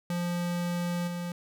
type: tone with level steps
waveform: square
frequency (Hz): 174.61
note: F3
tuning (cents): 0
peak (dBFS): -29 / -33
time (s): 0.1-1.32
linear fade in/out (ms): 2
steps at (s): 1.07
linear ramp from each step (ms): 10
effects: none